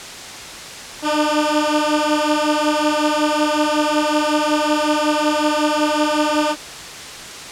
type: beating tone pair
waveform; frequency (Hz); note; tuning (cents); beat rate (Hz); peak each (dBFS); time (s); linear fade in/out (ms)
15% pulse; 298.7 / 304.1; D4 / D#4; +29 / -40; 5.4; -12; 1.02-6.56; 50
effects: white hiss -32 dBFS RMS until 7.51 s + low-pass 7000 Hz 12 dB/octave